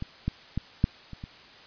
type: clicks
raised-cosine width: 5 ms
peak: -20 / -14 / -15 / -8 / -27 / -25 dBFS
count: 6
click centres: 0.024 / 0.28 / 0.576 / 0.841 / 1.133 / 1.239 s
effects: white hiss -50 dBFS RMS until 1.66 s + resampled to 11025 Hz